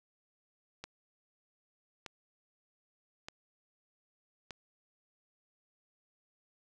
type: click train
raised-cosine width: 0.2 ms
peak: -25 dBFS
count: 4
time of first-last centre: 0.84-4.507 s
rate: 0.818 Hz
effects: none